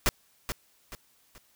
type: noise with echo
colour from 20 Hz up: pink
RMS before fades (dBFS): -23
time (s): 0.06-0.09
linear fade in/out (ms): 0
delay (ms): 430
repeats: 3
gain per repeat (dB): -9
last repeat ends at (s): 1.38
effects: white hiss -65 dBFS RMS until 1.55 s